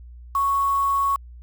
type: tone with quantisation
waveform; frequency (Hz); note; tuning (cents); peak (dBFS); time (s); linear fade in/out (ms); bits
sine; 1108.7; C#6; 0; -18; 0.35-1.16; 2; 6
effects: added 60 Hz sine -39 dBFS peak until 1.42 s